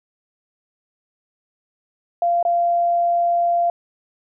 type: tone with dropouts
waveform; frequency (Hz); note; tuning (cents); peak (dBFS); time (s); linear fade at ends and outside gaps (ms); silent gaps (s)
sine; 691; F5; -19; -15; 2.22-3.7; 2; 2.428-2.451
effects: none